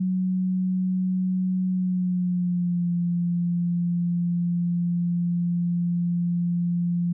sine tone with pitch glide, 185 to 173.61 Hz, F#3 to F3, 0 to -10 cents, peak -21 dBFS, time 0-7.13 s, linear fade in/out 10 ms, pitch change -110 cents, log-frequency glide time 1.68-2.9 s, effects none

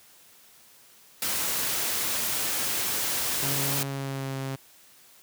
white noise, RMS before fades -28 dBFS, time 1.22-3.83 s, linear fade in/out 2 ms
sawtooth tone with pitch glide, 138.59 to 134.57 Hz, C#3 to C3, 0 to +49 cents, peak -26 dBFS, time 3.42-4.56 s, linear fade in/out 10 ms, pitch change -51 cents, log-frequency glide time 3.77-4.34 s
effects white hiss -55 dBFS RMS until 5.22 s + high-pass 80 Hz 12 dB/octave

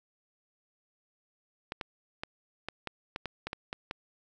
clicks, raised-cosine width 0.3 ms, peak -19 dBFS, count 11, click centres 1.721 / 1.812 / 2.235 / 2.686 / 2.873 / 3.161 / 3.257 / 3.47 / 3.531 / 3.729 / 3.911 s, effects none

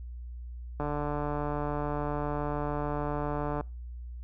click train, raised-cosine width 1 ms, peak -19 dBFS, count 414, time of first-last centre 0.8-3.61 s, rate 147 Hz, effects noise-tail reverb RT60 0.3 s tail -26 dB re dry + added 60 Hz sine -38 dBFS peak until 4.23 s

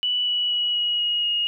sine tone with pitch steps, 2960 / 2941 / 2923 / 2904 / 2886 / 2867 Hz, F#7 / F#7 / F#7 / F#7 / F#7 / F7, 0 / -11 / -22 / -33 / -44 / +45 cents, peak -20 dBFS, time 0.03-1.47 s, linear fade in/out 0 ms, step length 240 ms, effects none

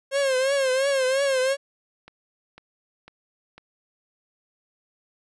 45% pulse tone with vibrato, 536 Hz, C5, 42 cents sharp, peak -20 dBFS, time 0.11-1.57 s, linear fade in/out 50 ms, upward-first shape triangle, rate 2.9 Hz, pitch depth 99 cents each way
click train, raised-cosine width 0.3 ms, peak -28 dBFS, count 4, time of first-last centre 2.08-3.58 s, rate 2 Hz
effects resampled to 24000 Hz

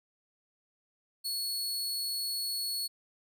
sawtooth tone, 4379 Hz, C#8, 22 cents flat, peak -29 dBFS, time 1.24-2.88 s, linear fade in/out 20 ms, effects none

